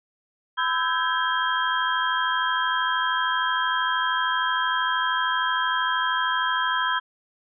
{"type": "tone cluster", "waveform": "sine", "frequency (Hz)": [1008, 1314, 1571, 1664, 3219], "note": ["B5", "E6", "G6", "G#6", "G7"], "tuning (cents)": [35, -6, 3, 3, 45], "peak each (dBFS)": [-25, -28, -28, -29, -30], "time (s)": [0.57, 7], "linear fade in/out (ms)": 20, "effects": []}